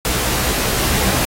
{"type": "noise with comb filter", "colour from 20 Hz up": "pink", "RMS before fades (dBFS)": -18, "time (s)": [0.05, 1.25], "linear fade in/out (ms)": 0, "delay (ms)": 16, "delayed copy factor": 0.65, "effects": ["AAC 48 kbps"]}